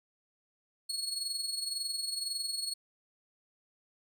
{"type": "tone with amplitude modulation", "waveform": "30% pulse", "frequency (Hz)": 4341, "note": "C#8", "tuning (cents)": -37, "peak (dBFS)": -28, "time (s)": [0.89, 2.74], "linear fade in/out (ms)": 10, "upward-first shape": "sine", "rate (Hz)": 21.9, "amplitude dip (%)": 60, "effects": []}